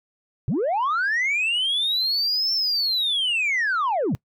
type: linear two-way sweep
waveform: sine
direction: up then down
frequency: 102.4 to 5410 to 102.4 Hz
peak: -18 dBFS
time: 0.48-4.15 s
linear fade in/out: 0 ms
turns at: 2.53 s
effects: noise-tail reverb RT60 0.1 s tail -25 dB re dry + tanh soft clip ceiling -18 dBFS